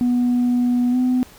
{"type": "tone with pitch glide", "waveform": "sine", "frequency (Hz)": [245.1, 252.3], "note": ["B3", "B3"], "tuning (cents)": [-13, 37], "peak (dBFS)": -13, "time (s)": [0.01, 1.23], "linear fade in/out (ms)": 0, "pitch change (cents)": 50, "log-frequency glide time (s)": [0.91, 0.96], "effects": ["tanh soft clip ceiling -13 dBFS", "pink hiss -46 dBFS RMS until 1.38 s"]}